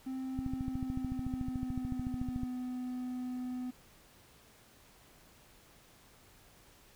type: tone with pitch glide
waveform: triangle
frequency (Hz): 261.6 to 251.1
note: C4 to B3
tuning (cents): 0 to +29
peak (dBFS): -34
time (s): 0.06-3.71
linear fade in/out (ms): 10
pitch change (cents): -71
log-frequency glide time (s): 0.41-2.46
type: click train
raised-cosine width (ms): 5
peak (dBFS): -25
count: 29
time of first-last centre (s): 0.39-2.434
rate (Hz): 13.7
effects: pink hiss -61 dBFS RMS until 6.95 s